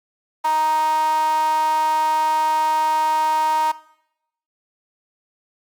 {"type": "tone with high-pass filter", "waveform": "sawtooth", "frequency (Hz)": 311.8, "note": "D#4", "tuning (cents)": 4, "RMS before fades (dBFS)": -19, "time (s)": [0.44, 3.72], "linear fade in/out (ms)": 10, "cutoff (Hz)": 920, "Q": 9.1, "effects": ["noise-tail reverb RT60 0.8 s tail -19 dB re dry", "Opus 48 kbps"]}